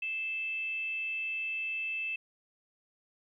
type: tone with frequency modulation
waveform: sine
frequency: 2637 Hz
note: E7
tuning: in tune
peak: -32 dBFS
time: 0.02-2.16 s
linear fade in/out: 5 ms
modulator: 551 Hz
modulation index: 0.2
effects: 12-bit